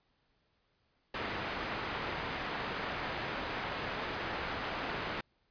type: low-pass noise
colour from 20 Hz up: white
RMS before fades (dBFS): -38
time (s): 1.14-5.21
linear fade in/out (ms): 5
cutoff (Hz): 1900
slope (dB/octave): 12
effects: pink hiss -75 dBFS RMS until 5.5 s + resampled to 11025 Hz